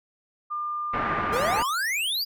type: tone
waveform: sine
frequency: 1200 Hz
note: D6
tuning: 37 cents sharp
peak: -27 dBFS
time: 0.5-1.66 s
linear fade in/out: 20 ms
type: low-pass noise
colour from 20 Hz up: white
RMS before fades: -29 dBFS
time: 0.93-1.63 s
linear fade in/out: 10 ms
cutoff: 1800 Hz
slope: 24 dB/octave
type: exponential sweep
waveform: square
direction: up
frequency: 440 to 4964 Hz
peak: -25 dBFS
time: 1.32-2.25 s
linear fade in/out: 20 ms
effects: none